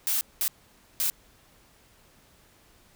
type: noise bursts at uneven times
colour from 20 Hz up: blue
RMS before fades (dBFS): -26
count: 3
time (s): 0.07-0.21 / 0.41-0.48 / 1-1.1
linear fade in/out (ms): 0
effects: pink hiss -59 dBFS RMS until 2.95 s